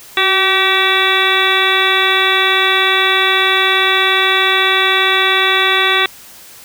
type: harmonic tone with a mistuned harmonic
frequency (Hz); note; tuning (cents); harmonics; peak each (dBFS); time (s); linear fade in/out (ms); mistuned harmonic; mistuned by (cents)
383.2; G4; -39; 1 / 2 / 3 / 4 / 5 / 6 / 7 / 9 / 10; -20 / -23 / -18 / -20 / -17 / -19 / -20 / -17 / -21; 0.17-6.06; 2; 1; -37
effects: white hiss -38 dBFS RMS until 6.64 s